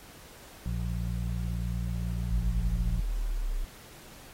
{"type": "harmonic tone", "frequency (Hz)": 58.27, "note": "A#1", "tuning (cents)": 0, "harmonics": [1, 2, 3], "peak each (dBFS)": [-31, -34, -36], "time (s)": [0.66, 3], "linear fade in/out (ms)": 0}
{"type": "exponential sweep", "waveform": "sine", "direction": "down", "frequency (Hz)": [51.91, 32.7], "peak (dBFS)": -27, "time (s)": [2.3, 3.65], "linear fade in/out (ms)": 10}
{"effects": ["pink hiss -51 dBFS RMS until 4.33 s", "AAC 48 kbps"]}